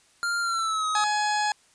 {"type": "tone with pitch glide", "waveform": "square", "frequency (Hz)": [1396.9, 1266.2], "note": ["F6", "D#6"], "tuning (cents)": [0, 30], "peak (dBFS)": -25, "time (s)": [0.23, 1.04], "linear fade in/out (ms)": 0, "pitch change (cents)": -170, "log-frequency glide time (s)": [0.41, 0.86]}
{"type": "harmonic tone", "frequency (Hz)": 841, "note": "G#5", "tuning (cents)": 22, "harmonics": [1, 2, 3, 4, 5, 6, 8, 9, 10], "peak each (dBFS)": [-24, -29, -37, -38, -36, -37, -37, -45, -44], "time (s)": [0.95, 1.52], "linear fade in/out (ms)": 2}
{"effects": ["white hiss -60 dBFS RMS until 1.74 s", "resampled to 22050 Hz"]}